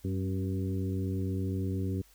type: harmonic tone with a mistuned harmonic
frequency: 95.3 Hz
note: G2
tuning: 48 cents flat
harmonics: 1 / 2 / 3 / 4 / 5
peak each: -31 / -36 / -37 / -40 / -47 dBFS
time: 0.04-2.02 s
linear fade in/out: 10 ms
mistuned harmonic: 3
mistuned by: -41 cents
effects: added 50 Hz sine -62 dBFS peak until 2.14 s + white hiss -62 dBFS RMS until 2.14 s